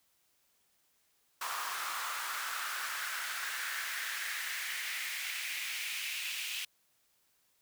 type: noise with high-pass filter sweep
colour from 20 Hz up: pink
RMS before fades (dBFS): -38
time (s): 1.41-6.65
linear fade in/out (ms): 5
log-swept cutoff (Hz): 1100 to 2700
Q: 3.1
effects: white hiss -73 dBFS RMS until 7.61 s